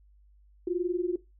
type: tone pair together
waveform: sine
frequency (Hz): 345.8 / 366.8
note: F4 / F#4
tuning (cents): -17 / -15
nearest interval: minor second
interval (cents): 102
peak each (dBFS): -29 / -29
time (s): 0.67-1.16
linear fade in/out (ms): 5
effects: noise-tail reverb RT60 0.2 s tail -17 dB re dry + added 50 Hz sine -56 dBFS peak until 1.39 s